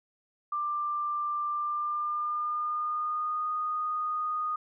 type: tone with pitch glide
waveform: sine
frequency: 1185 to 1235.3 Hz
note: D6 to D#6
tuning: +15 to -13 cents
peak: -28 dBFS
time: 0.52-4.56 s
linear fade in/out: 5 ms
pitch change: +72 cents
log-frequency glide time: 1.5-3.5 s
effects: none